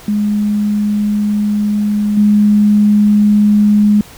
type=tone with level steps; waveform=sine; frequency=208.3 Hz; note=G#3; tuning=5 cents sharp; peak=-11 / -6 dBFS; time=0.08-4.01 s; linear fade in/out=2 ms; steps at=2.17 s; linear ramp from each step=5 ms; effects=pink hiss -37 dBFS RMS until 4.17 s